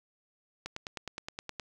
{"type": "click train", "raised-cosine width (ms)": 0.2, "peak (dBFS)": -20, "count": 10, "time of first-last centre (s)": [0.66, 1.598], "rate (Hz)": 9.6, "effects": ["8-bit"]}